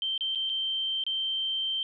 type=tone with dropouts; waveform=sine; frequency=3128 Hz; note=G7; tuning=4 cents flat; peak=-27 dBFS; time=0.02-1.83 s; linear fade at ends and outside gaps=1 ms; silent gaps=0.178-0.208 / 0.35-0.356 / 0.494-0.498 / 1.038-1.065 s; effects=none